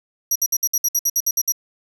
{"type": "tone bursts", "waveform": "30% pulse", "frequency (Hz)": 5780, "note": "F#8", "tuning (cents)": -41, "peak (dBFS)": -12, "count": 12, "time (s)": [0.31, 1.522], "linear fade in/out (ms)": 5, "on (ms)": 46, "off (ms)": 60, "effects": []}